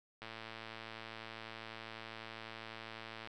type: click train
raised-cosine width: 0.3 ms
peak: -30 dBFS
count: 343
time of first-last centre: 0.22-3.274 s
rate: 112 Hz
effects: none